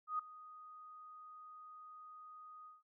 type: tone with ADSR envelope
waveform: sine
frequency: 1244.5 Hz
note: D#6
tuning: in tune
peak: -33 dBFS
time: 0.07-2.83 s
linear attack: 120 ms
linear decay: 6 ms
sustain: -19 dB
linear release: 170 ms
effects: none